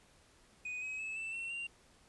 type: tone with pitch steps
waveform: triangle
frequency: 2489 / 2543 / 2598 / 2654 / 2711 / 2770 Hz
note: D#7 / D#7 / E7 / E7 / E7 / F7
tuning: 0 / +37 / -26 / +11 / +48 / -15 cents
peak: -37 dBFS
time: 0.65-1.67 s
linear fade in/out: 5 ms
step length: 170 ms
effects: pink hiss -65 dBFS RMS until 2.08 s + resampled to 24000 Hz